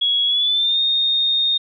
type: tone with pitch glide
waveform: sine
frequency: 3339 to 3684 Hz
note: G#7 to A#7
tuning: +9 to -21 cents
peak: -15 dBFS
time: 0.01-1.58 s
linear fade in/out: 10 ms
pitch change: +170 cents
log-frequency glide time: 0.26-0.8 s
effects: none